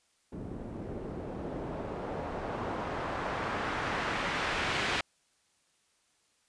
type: noise with low-pass filter sweep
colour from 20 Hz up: white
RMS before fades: -35 dBFS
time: 0.32-5.01 s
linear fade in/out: 5 ms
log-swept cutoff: 280 to 2700 Hz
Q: 0.96
effects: white hiss -71 dBFS RMS until 6.48 s + resampled to 22050 Hz